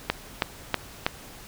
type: click train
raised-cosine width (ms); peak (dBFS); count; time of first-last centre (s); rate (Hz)
0.3; -5; 4; 0.1-1.065; 3.11
effects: pink hiss -45 dBFS RMS until 1.47 s